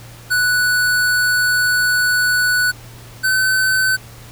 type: tone pair in turn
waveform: square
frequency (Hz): 1480 / 1522.5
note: F#6 / F#6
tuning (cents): 0 / +49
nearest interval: unison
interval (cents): 49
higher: second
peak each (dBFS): -14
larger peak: neither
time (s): 0.3-2.72 / 3.23-3.97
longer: first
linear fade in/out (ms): 20
effects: added 117 Hz sine -38 dBFS peak until 4.31 s + pink hiss -41 dBFS RMS until 4.31 s